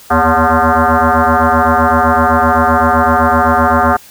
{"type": "tone with frequency modulation", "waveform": "sine", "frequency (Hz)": 246.9, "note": "B3", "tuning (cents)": 0, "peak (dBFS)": -7, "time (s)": [0.1, 3.97], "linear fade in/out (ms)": 10, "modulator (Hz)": 162, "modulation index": 7.7, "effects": ["white hiss -39 dBFS RMS until 4.1 s"]}